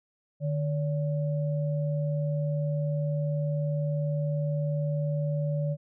sine tone pair together, 150 / 571.4 Hz, D3 / D5, +37 / -48 cents, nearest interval octave + major seventh, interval 2315 cents, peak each -26 / -34 dBFS, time 0.4-5.77 s, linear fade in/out 50 ms, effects none

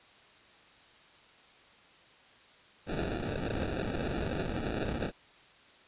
violet noise with sample-and-hold, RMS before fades -34 dBFS, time 2.86-5.12 s, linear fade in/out 50 ms, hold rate 1050 Hz, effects white hiss -58 dBFS RMS until 5.87 s + resampled to 8000 Hz

